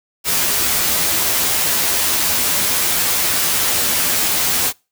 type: noise with comb filter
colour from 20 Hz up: white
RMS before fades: -17 dBFS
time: 0.24-4.73 s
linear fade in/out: 50 ms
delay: 12 ms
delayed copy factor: +0.65
effects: noise-tail reverb RT60 0.3 s tail -26 dB re dry